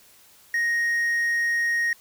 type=tone with quantisation; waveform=triangle; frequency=1870 Hz; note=A#6; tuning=5 cents sharp; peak=-19 dBFS; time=0.54-1.93 s; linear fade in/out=2 ms; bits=8; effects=white hiss -54 dBFS RMS until 2 s